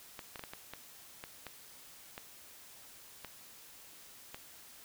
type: clicks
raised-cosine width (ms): 0.3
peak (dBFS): -27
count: 11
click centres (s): 0.192 / 0.358 / 0.394 / 0.438 / 0.535 / 0.736 / 1.239 / 1.467 / 2.179 / 3.247 / 4.345
effects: white hiss -55 dBFS RMS until 4.84 s